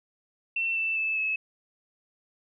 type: tone with pitch steps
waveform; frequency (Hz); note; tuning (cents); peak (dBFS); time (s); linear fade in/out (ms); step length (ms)
sine; 2695 / 2659 / 2624 / 2590; E7 / E7 / E7 / E7; +38 / +14 / -9 / -31; -25; 0.56-1.36; 5; 200
effects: none